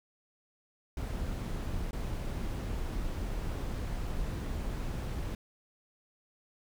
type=noise with dropouts; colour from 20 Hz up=brown; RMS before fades=-35 dBFS; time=0.97-5.35 s; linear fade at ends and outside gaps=2 ms; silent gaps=1.91-1.93 s; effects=none